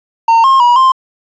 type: tone with pitch steps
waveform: triangle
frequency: 914 / 1069 / 965 / 1049 Hz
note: A#5 / C6 / B5 / C6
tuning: -34 / +37 / -40 / +4 cents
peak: -3 dBFS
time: 0.28-0.92 s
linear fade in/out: 5 ms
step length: 160 ms
effects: resampled to 16000 Hz + 7-bit